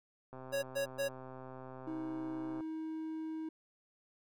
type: click train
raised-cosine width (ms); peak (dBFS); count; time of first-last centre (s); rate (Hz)
1; -35; 297; 0.33-2.607; 130
type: tone bursts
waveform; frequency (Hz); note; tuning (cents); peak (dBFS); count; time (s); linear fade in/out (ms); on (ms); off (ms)
square; 554.4; C#5; 0; -33; 3; 0.52-1.09; 20; 110; 120
type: tone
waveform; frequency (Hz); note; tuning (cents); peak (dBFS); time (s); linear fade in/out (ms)
triangle; 317.4; D#4; +35; -36; 1.87-3.49; 5
effects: none